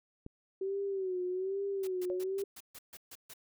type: click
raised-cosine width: 3 ms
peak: -31 dBFS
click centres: 0.264 s
type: tone with vibrato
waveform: sine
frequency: 379.3 Hz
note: F#4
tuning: 43 cents sharp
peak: -32 dBFS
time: 0.61-2.44 s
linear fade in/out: 5 ms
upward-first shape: sine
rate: 1.2 Hz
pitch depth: 85 cents each way
type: noise bursts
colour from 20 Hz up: white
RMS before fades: -49 dBFS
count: 9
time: 1.83-3.337 s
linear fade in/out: 5 ms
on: 43 ms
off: 140 ms
type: tone with exponential decay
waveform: sine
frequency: 554.4 Hz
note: C#5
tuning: in tune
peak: -34 dBFS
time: 2.1-2.31 s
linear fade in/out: 0 ms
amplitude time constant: 44 ms
effects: none